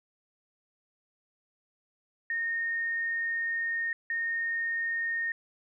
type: tone pair in turn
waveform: sine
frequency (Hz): 1842 / 1842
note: A#6 / A#6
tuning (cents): -21 / -21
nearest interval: unison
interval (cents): 0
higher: neither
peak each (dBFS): -28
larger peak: neither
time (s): 2.3-3.93 / 4.1-5.32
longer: first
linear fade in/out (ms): 2
effects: none